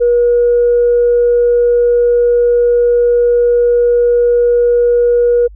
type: tone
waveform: sine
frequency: 480 Hz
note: B4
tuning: 49 cents flat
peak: -6 dBFS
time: 0-5.48 s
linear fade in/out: 20 ms
effects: tanh soft clip ceiling -3 dBFS + added 50 Hz sine -32 dBFS peak until 5.55 s